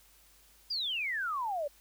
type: exponential sweep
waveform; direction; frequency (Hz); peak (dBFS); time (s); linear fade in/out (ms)
sine; down; 4978 to 554.4; -31; 0.7-1.68; 10
effects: added 50 Hz sine -66 dBFS peak until 1.8 s + white hiss -62 dBFS RMS until 1.8 s